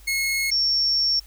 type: tone pair in turn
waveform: sawtooth / sine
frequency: 2172 / 5473 Hz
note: C#7 / F8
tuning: -36 / -36 cents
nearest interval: octave + major third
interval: 1600 cents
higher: second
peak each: -18 dBFS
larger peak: neither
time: 0.07-0.51 / 0.51-1.2 s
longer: second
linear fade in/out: 10 ms
effects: added 50 Hz sine -45 dBFS peak until 1.26 s + white hiss -53 dBFS RMS until 1.26 s